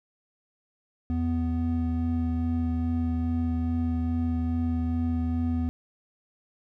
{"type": "tone pair together", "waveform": "triangle", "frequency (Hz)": [81.8, 247.8], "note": ["E2", "B3"], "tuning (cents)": [-13, 6], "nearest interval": "octave + perfect fifth", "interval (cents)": 1919, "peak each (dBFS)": -25, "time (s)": [1.1, 5.69], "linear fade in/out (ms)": 0, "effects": []}